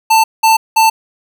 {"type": "tone bursts", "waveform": "square", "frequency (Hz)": 889, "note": "A5", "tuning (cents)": 18, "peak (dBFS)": -7, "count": 3, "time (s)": [0.1, 0.9], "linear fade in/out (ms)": 10, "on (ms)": 140, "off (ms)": 190, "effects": []}